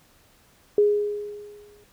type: tone with exponential decay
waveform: sine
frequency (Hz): 414.2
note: G#4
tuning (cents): -5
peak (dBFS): -13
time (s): 0.78-1.84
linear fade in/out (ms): 2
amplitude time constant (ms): 230
effects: pink hiss -58 dBFS RMS until 1.92 s